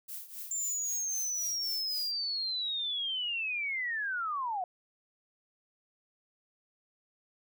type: noise with tremolo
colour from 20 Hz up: violet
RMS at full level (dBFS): -40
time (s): 0.08-2.12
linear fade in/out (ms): 10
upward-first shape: triangle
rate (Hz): 3.8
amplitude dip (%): 85
type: linear sweep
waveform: sine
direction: down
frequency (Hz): 7280 to 698.5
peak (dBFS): -31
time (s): 0.51-4.64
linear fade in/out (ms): 2
effects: none